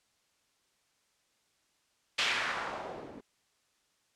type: noise with low-pass filter sweep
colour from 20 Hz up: blue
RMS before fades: -35 dBFS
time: 2.18-3.21 s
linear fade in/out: 10 ms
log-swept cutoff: 3200 to 310 Hz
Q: 1.5
effects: white hiss -73 dBFS RMS until 4.15 s + low-pass 8000 Hz 12 dB/octave